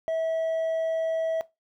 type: tone with hard clipping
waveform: sine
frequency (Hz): 649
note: E5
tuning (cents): -27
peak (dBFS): -25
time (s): 0.08-1.41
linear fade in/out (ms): 0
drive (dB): 2
effects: noise-tail reverb RT60 0.2 s tail -18 dB re dry